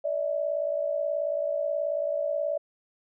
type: tone pair together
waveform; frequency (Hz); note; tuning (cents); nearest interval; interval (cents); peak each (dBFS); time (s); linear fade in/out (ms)
sine; 581.5 / 640; D5 / D#5; -17 / +49; major second; 166; -27 / -30; 0.04-2.58; 10
effects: none